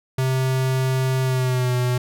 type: tone with pitch glide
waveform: square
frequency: 130.81 to 124.47 Hz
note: C3 to B2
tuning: 0 to +14 cents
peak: -19 dBFS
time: 0.18-1.98 s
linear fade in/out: 5 ms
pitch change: -86 cents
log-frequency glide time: 1.23-1.75 s
effects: none